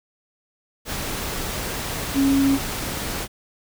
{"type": "tone in noise", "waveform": "sine", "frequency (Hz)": 274.3, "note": "C#4", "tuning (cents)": -18, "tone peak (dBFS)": -15, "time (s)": [2.14, 2.59], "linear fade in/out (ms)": 50, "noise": "pink", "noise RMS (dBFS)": -28, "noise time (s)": [0.85, 3.28], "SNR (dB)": 10, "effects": []}